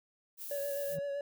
violet noise, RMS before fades -43 dBFS, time 0.37-0.98 s, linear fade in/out 50 ms
triangle tone with vibrato, 565 Hz, C#5, 33 cents sharp, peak -32 dBFS, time 0.51-1.21 s, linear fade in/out 2 ms, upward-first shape sine, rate 7.8 Hz, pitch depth 25 cents each way
triangle tone with exponential growth, 159.6 Hz, D#3, 44 cents sharp, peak -34 dBFS, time 0.85-0.99 s, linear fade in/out 2 ms, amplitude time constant 30 ms
effects none

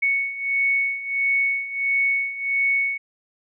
sine beating tone pair, 2217 / 2218.5 Hz, C#7 / C#7, 0 / +1 cents, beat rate 1.5 Hz, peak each -25 / -21 dBFS, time 0.02-2.98 s, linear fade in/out 10 ms, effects none

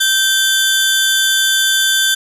sawtooth tone pair together, 1558 / 3509 Hz, G6 / A7, -11 / -5 cents, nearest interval octave + major second, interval 1406 cents, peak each -11 dBFS, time 0-2.15 s, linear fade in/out 10 ms, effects resampled to 32000 Hz + 7-bit

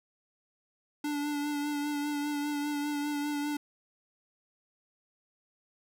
square tone with vibrato, 292.1 Hz, D4, 9 cents flat, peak -31 dBFS, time 1.04-3.57 s, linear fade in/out 5 ms, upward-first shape sine, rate 5 Hz, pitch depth 24 cents each way, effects none

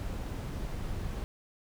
brown noise, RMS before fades -36 dBFS, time 0-1.24 s, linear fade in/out 0 ms, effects none

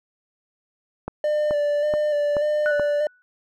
click train, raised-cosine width 1 ms, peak -14 dBFS, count 5, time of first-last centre 1.08-2.797 s, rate 2.33 Hz
triangle tone with vibrato, 593 Hz, D5, 17 cents sharp, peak -17 dBFS, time 1.24-3.07 s, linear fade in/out 2 ms, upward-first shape square, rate 1.7 Hz, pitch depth 23 cents each way
sine tone with exponential decay, 1480 Hz, F#6, in tune, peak -20 dBFS, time 2.66-3.22 s, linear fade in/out 0 ms, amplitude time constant 120 ms
effects none

